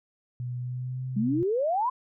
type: tone with pitch glide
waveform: sine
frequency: 123.47 to 129.01 Hz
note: B2 to C3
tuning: 0 to -24 cents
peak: -30 dBFS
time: 0.4-1.43 s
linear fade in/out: 0 ms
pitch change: +76 cents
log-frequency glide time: 0.58-1.06 s
type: exponential sweep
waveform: sine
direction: up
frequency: 196 to 1046 Hz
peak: -23 dBFS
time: 1.16-1.9 s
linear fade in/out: 10 ms
effects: none